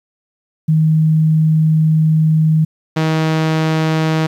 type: tone pair in turn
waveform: sine / sawtooth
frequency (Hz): 157.4 / 158.59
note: D#3 / D#3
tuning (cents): +20 / +33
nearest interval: unison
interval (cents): 13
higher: second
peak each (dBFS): -9 / -9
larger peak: neither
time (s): 0.68-2.65 / 2.96-4.27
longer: first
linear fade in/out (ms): 10
effects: low-pass 5000 Hz 12 dB/octave + 8-bit